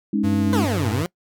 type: chord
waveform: sine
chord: Ab suspended fourth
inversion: none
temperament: just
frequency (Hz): 207.7 / 276.9 / 311.5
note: Ab3 / Db4 / Eb4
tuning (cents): 0 / -2 / +2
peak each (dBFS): -20 / -24 / -24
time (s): 0.13-0.65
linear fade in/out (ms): 5
type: tone with vibrato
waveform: square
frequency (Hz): 96.7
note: G2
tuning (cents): -23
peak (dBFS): -24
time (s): 0.23-1.04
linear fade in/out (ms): 20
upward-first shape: square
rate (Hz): 2.7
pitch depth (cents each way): 14
type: exponential two-way sweep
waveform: 20% pulse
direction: down then up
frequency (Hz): 523.3 to 101.1 to 183.7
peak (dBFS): -17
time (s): 0.53-1.06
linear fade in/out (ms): 0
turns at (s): 0.9
effects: noise-tail reverb RT60 0.1 s tail -24 dB re dry